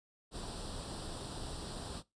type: noise with comb filter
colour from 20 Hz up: pink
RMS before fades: -43 dBFS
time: 0.31-2.03 s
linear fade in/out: 50 ms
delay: 0.23 ms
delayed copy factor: +0.75
effects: noise-tail reverb RT60 0.2 s tail -20 dB re dry + resampled to 22050 Hz